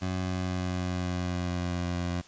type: tone with pitch glide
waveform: 20% pulse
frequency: 92.5 to 88.07 Hz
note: F#2 to F2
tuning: 0 to +15 cents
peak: -24 dBFS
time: 0.01-2.22 s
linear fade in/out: 20 ms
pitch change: -85 cents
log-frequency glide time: 0.11-1.88 s
effects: white hiss -53 dBFS RMS until 2.27 s + resampled to 16000 Hz